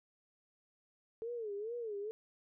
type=tone with vibrato; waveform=sine; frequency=439.7 Hz; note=A4; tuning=1 cent flat; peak=-38 dBFS; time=1.22-2.11 s; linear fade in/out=0 ms; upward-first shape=sine; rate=2.3 Hz; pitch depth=160 cents each way; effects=none